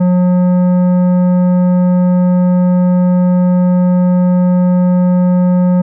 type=tone with tanh clipping; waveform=sine; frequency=180 Hz; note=F#3; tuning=47 cents flat; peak=-9 dBFS; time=0-5.82 s; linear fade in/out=10 ms; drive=11 dB; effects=none